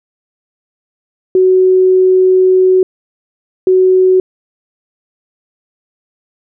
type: tone bursts at uneven times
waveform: sine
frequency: 372.4 Hz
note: F#4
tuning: 11 cents sharp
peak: -5 dBFS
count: 2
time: 1.35-2.83 / 3.67-4.2 s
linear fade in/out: 2 ms
effects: none